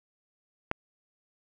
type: click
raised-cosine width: 0.5 ms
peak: -12 dBFS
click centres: 0.714 s
effects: none